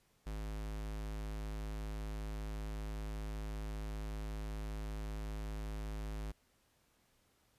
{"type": "tone", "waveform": "square", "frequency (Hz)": 52.6, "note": "G#1", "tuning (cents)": 23, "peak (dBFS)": -40, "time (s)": [0.26, 6.32], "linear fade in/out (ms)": 10, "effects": ["pink hiss -73 dBFS RMS until 7.58 s", "resampled to 32000 Hz"]}